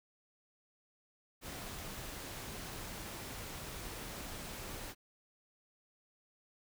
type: noise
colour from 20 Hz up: pink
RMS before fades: -45 dBFS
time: 1.41-4.95 s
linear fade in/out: 50 ms
effects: none